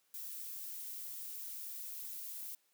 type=noise; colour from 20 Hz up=violet; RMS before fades=-45 dBFS; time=0.14-2.55 s; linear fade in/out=2 ms; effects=white hiss -75 dBFS RMS until 2.73 s + high-pass 200 Hz 12 dB/octave